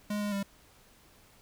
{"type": "tone with pitch steps", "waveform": "square", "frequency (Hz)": [207.7, 206.2, 198.8], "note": ["G#3", "G#3", "G3"], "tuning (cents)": [0, -12, 25], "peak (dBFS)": -31, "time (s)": [0.1, 0.43], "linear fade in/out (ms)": 5, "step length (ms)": 110, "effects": ["pink hiss -60 dBFS RMS until 1.41 s"]}